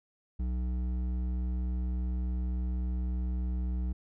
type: tone with hard clipping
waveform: sine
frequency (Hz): 61.74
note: B1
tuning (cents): 0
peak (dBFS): -31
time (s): 0.39-3.93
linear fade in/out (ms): 10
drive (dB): 9
effects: none